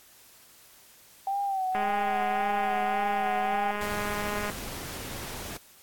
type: tone with vibrato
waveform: sine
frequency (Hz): 774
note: G5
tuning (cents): -22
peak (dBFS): -26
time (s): 1.27-3.71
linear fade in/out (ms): 2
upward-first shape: sine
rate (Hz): 1.8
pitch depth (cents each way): 65
type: click train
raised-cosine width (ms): 0.5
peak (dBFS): -18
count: 570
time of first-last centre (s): 1.75-4.499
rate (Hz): 207
type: noise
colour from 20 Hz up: pink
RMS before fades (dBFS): -38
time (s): 3.81-5.57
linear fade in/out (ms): 2
effects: white hiss -55 dBFS RMS until 5.82 s + AAC 64 kbps